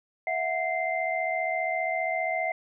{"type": "tone cluster", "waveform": "sine", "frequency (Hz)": [656, 731, 2084], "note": ["E5", "F#5", "C7"], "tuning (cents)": [-9, -21, -7], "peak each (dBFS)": -30, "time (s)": [0.27, 2.52], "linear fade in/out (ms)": 2, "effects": []}